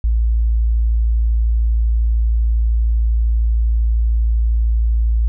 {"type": "tone", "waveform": "sine", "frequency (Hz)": 56.4, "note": "A1", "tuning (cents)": 44, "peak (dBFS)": -12, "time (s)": [0.04, 5.28], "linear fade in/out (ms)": 0, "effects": []}